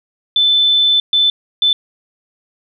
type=tone bursts at uneven times; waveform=sine; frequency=3520 Hz; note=A7; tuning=in tune; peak=-9 dBFS; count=3; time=0.36-1 / 1.13-1.3 / 1.62-1.73 s; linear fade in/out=2 ms; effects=none